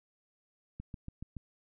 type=click train; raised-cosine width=5 ms; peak=-29 dBFS; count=5; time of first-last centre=0.8-1.367 s; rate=7.05 Hz; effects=none